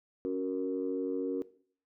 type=chord; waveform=sine; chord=F# major; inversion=second; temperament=equal; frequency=277.2 / 370 / 466.2 Hz; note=C#4 / F#4 / A#4; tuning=0 / 0 / 0 cents; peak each=-34 dBFS; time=0.25-1.42 s; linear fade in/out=0 ms; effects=noise-tail reverb RT60 0.5 s tail -18 dB re dry + tanh soft clip ceiling -22 dBFS